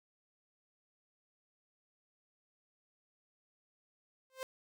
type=tone with exponential growth; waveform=sawtooth; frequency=523.3 Hz; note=C5; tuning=in tune; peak=-32 dBFS; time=4.3-4.43 s; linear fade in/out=0 ms; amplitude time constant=27 ms; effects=none